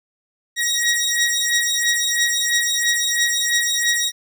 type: beating tone pair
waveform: 15% pulse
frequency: 1894 / 1897 Hz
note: A#6 / A#6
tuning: +27 / +30 cents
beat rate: 3 Hz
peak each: -14 dBFS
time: 0.56-4.12 s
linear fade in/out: 50 ms
effects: none